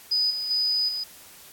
sine tone with level steps, 4978 Hz, D#8, in tune, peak -20 / -27 / -21 / -27 dBFS, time 0.11-1.04 s, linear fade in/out 10 ms, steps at 0.3 / 0.5 / 0.88 s, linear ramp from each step 10 ms, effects white hiss -48 dBFS RMS until 1.52 s + AAC 64 kbps

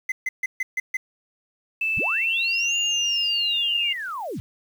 triangle tone bursts, 2045 Hz, C7, 40 cents flat, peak -20 dBFS, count 6, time 0.09-0.97 s, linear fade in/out 5 ms, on 30 ms, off 140 ms
sine tone with pitch glide, 2637 to 2810 Hz, E7 to F7, 0 to +10 cents, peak -21 dBFS, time 1.81-3.93 s, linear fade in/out 5 ms, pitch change +110 cents, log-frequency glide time 1.99-2.85 s
sine linear two-way sweep, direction up then down, 39.44 to 6970 to 80.1 Hz, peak -28 dBFS, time 1.97-4.4 s, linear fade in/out 0 ms, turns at 2.78 s
effects 8-bit

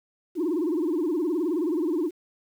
sine tone with vibrato, 329.6 Hz, E4, in tune, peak -21 dBFS, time 0.35-2.11 s, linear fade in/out 50 ms, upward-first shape sine, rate 19 Hz, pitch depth 190 cents each way, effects tanh soft clip ceiling -20 dBFS + 9-bit

